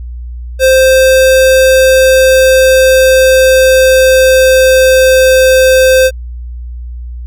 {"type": "tone with pitch glide", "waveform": "square", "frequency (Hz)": [523.3, 519.7], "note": ["C5", "C5"], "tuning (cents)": [0, -12], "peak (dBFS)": -4, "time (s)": [0.59, 6.11], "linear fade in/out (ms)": 50, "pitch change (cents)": -12, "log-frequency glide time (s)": [1.67, 5.34], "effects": ["added 60 Hz sine -20 dBFS peak until 7.26 s"]}